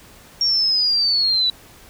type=linear sweep; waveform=sine; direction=down; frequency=5570 to 3915 Hz; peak=-15 dBFS; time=0.41-1.5 s; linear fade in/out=2 ms; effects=pink hiss -46 dBFS RMS until 1.89 s